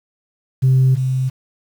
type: tone pair in turn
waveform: sine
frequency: 130.9 / 130.3 Hz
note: C3 / C3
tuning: +1 / -7 cents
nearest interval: unison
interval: 8 cents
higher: first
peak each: -8 / -15 dBFS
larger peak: first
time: 0.62-0.96 / 0.96-1.3 s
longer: neither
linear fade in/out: 20 ms
effects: tanh soft clip ceiling -7 dBFS + 7-bit